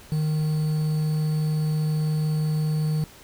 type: tone with quantisation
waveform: triangle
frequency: 154.3 Hz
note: D#3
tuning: 14 cents flat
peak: -19 dBFS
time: 0.12-3.04 s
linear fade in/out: 0 ms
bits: 7
effects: pink hiss -48 dBFS RMS until 3.23 s